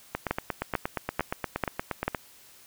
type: two click trains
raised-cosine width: 0.5 ms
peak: -10 / -13 dBFS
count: 5 / 18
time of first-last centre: 0.31-2.08 / 0.15-2.148 s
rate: 2.26 / 8.51 Hz
effects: white hiss -54 dBFS RMS until 2.66 s